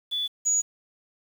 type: tone pair in turn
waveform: sine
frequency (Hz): 3450 / 6809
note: A7 / G#8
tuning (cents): -35 / +42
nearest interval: octave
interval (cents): 1177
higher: second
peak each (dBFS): -25 / -20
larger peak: second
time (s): 0.11-0.28 / 0.45-0.62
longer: neither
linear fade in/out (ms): 20
effects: 8-bit